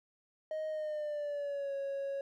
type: tone with pitch glide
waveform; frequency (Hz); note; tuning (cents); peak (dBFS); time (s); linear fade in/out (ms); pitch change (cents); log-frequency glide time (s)
triangle; 624 to 552.7; D#5 to C#5; +5 to -5; -32; 0.51-2.21; 2; -210; 0.69-1.74
effects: tanh soft clip ceiling -28 dBFS